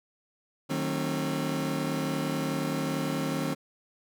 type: chord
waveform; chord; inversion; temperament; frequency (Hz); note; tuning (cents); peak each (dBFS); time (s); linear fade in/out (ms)
30% pulse; D# diminished seventh; none; just; 155.56 / 186.68 / 224 / 268.8; D#3 / F#3 / A3 / C4; 0 / +16 / +31 / +47; -30 / -34 / -34 / -29; 0.69-3.55; 20
effects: none